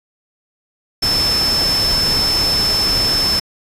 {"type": "tone in noise", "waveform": "sine", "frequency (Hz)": 5274, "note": "E8", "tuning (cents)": 0, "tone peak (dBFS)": -14, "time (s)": [1.02, 3.4], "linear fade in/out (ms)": 10, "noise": "pink", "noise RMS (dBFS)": -22, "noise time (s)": [1.02, 3.4], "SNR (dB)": 5, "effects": ["resampled to 32000 Hz"]}